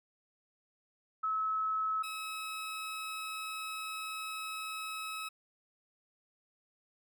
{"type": "tone pair in turn", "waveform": ["sine", "20% pulse"], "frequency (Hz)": [1294, 1287.4], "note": ["E6", "E6"], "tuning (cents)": [-32, -41], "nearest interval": "unison", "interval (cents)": 9, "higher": "first", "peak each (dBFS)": [-30, -33], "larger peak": "first", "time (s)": [[1.23, 2.03], [2.03, 5.29]], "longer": "second", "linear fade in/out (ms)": 10, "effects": []}